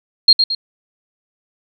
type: tone with echo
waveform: sine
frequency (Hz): 4228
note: C8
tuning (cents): +17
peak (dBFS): -3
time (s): 0.28-0.33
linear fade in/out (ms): 5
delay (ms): 110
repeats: 2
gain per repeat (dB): -7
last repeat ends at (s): 0.55
effects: none